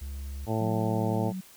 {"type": "tone", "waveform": "triangle", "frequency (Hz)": 69.3, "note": "C#2", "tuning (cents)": 0, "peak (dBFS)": -32, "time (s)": [0.01, 0.46], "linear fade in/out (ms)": 10}
{"type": "harmonic tone", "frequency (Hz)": 110.6, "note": "A2", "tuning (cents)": 9, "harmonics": [1, 2, 3, 4, 5, 6, 7, 8], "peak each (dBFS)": [-29, -32, -34, -35, -36, -37, -37, -38], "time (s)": [0.46, 1.33], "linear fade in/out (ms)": 50}
{"type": "tone with pitch glide", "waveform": "sine", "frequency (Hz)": [178.6, 186.62], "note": ["F3", "F#3"], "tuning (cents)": [39, 15], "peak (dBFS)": -32, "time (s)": [0.6, 1.41], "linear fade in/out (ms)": 10, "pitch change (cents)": 76, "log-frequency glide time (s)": [0.7, 1.27]}
{"effects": ["white hiss -53 dBFS RMS until 1.56 s"]}